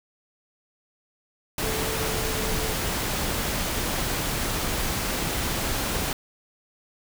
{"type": "tone in noise", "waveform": "sine", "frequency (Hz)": 439.5, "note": "A4", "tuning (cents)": -2, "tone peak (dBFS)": -33, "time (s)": [1.63, 2.74], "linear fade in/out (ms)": 2, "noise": "pink", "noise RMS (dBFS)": -27, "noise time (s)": [1.58, 6.13], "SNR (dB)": -9, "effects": []}